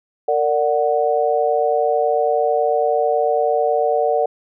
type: chord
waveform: sine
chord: Bb augmented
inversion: none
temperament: equal with one note detuned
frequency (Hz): 458.2 / 587.3 / 740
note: Bb4 / D5 / F#5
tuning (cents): -30 / 0 / 0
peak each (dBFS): -19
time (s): 0.28-4.26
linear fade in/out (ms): 5
effects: none